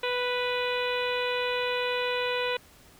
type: harmonic tone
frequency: 493.9 Hz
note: B4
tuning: in tune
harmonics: 1 / 2 / 3 / 4 / 5 / 6 / 7 / 8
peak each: -29 / -34 / -36 / -38 / -34 / -38 / -39 / -40 dBFS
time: 0.03-2.57 s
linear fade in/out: 5 ms
effects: pink hiss -55 dBFS RMS until 2.99 s